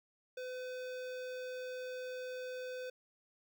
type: tone with notch filter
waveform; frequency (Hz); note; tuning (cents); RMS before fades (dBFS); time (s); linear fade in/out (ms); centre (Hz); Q
square; 506; B4; +42; -43; 0.37-2.9; 5; 11000; 0.58
effects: 13-bit